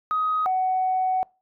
sine tone pair in turn, 1257 / 747.4 Hz, D#6 / F#5, +17 / +17 cents, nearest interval major sixth, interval 900 cents, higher first, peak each -20 / -19 dBFS, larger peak second, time 0.11-0.46 / 0.46-1.23 s, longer second, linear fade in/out 0 ms, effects noise-tail reverb RT60 0.3 s tail -25 dB re dry + tanh soft clip ceiling -15 dBFS

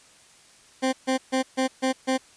20% pulse tone bursts, 261.6 Hz, C4, in tune, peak -16 dBFS, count 6, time 0.82-2.18 s, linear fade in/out 20 ms, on 110 ms, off 140 ms, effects white hiss -54 dBFS RMS until 2.36 s + resampled to 22050 Hz

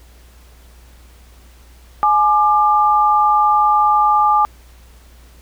sine tone pair together, 842.9 / 1193 Hz, G#5 / D6, +25 / +27 cents, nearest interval tritone, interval 602 cents, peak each -13 dBFS, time 2.03-4.45 s, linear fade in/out 0 ms, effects added 60 Hz sine -42 dBFS peak until 5.41 s + pink hiss -50 dBFS RMS until 5.41 s

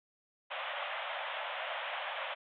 pink band-pass noise, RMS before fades -39 dBFS, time 0.5-2.35 s, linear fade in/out 20 ms, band 540 to 3500 Hz, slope 96 dB/octave, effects none

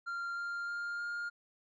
triangle tone with pitch steps, 1388 / 1396 / 1404.1 / 1412.3 Hz, F6 / F6 / F6 / F6, -11 / -1 / +9 / +19 cents, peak -34 dBFS, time 0.06-1.3 s, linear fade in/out 20 ms, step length 310 ms, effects resampled to 16000 Hz

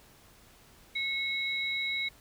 sine tone pair together, 2185 / 3861 Hz, C#7 / B7, -26 / -40 cents, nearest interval minor seventh, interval 986 cents, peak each -31 / -34 dBFS, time 0.95-2.09 s, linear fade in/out 10 ms, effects pink hiss -58 dBFS RMS until 2.2 s

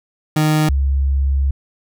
30% pulse / sine tone pair in turn, 154 / 68.4 Hz, D#3 / C#2, -17 / -23 cents, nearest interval octave + major second, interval 1406 cents, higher first, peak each -10 / -13 dBFS, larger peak first, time 0.36-0.69 / 0.69-1.51 s, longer second, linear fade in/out 5 ms, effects none

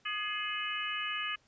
harmonic tone with a mistuned harmonic, 422.5 Hz, G#4, 30 cents sharp, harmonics 3 / 4 / 5 / 6 / 7, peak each -39 / -40 / -41 / -39 / -38 dBFS, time 0.05-1.36 s, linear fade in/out 10 ms, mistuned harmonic 3, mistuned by -49 cents, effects pink hiss -68 dBFS RMS until 1.47 s + resampled to 16000 Hz

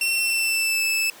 sawtooth tone with pitch glide, 2710 to 2627 Hz, E7 to E7, +47 to -7 cents, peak -17 dBFS, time 0.01-1.1 s, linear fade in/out 2 ms, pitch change -54 cents, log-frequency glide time 0.15-0.85 s, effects pink hiss -44 dBFS RMS until 1.2 s + high-pass 400 Hz 12 dB/octave

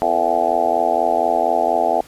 harmonic tone with a mistuned harmonic, 84.2 Hz, E2, 37 cents sharp, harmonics 3 / 4 / 5 / 6 / 7 / 8 / 9 / 10, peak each -30 / -28 / -26 / -28 / -24 / -19 / -19 / -24 dBFS, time 0.02-2.01 s, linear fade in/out 0 ms, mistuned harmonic 5, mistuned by +73 cents, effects pink hiss -45 dBFS RMS until 2.07 s + resampled to 32000 Hz

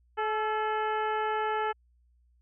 harmonic tone with a mistuned harmonic, 430.3 Hz, A4, 39 cents flat, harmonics 1 / 2 / 3 / 4 / 5 / 6 / 7, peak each -32 / -30 / -34 / -38 / -44 / -47 / -47 dBFS, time 0.17-1.73 s, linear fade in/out 20 ms, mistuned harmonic 3, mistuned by +52 cents, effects added 60 Hz sine -62 dBFS peak until 2.41 s

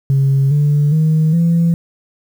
sine tone with pitch steps, 136.7 / 146.51 / 157.03 / 168.3 Hz, C#3 / D3 / D#3 / E3, -24 / -4 / +16 / +36 cents, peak -8 dBFS, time 0.1-1.74 s, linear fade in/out 0 ms, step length 410 ms, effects tanh soft clip ceiling -7 dBFS + 7-bit

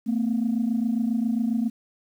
sine tone pair together, 224 / 251.4 Hz, A3 / B3, +31 / +31 cents, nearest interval major second, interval 200 cents, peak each -22 / -25 dBFS, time 0.06-1.7 s, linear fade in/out 20 ms, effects tanh soft clip ceiling -16 dBFS + 9-bit

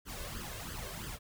pink noise with flanger, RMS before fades -42 dBFS, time 0.05-1.19 s, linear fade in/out 50 ms, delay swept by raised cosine 0.62 to 1.92 ms, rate 3 Hz, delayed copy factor +0.75, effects none

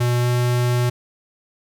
square tone with pitch glide, 121.7 to 122.48 Hz, B2 to B2, -25 to -14 cents, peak -17 dBFS, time 0-0.9 s, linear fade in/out 10 ms, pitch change +11 cents, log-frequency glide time 0.21-0.26 s, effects none

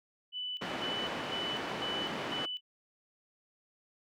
sine tone with tremolo, 2987 Hz, F#7, 16 cents sharp, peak -35 dBFS, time 0.32-2.61 s, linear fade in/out 50 ms, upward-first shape square, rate 2 Hz, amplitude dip 75%
pink band-pass noise, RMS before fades -38 dBFS, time 0.61-2.46 s, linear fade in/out 10 ms, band 220 to 2700 Hz, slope 12 dB/octave
effects none

